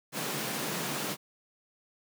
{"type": "high-pass noise", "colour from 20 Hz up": "pink", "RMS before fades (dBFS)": -34, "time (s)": [0.12, 1.17], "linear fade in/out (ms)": 50, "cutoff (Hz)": 130, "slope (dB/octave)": 96, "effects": []}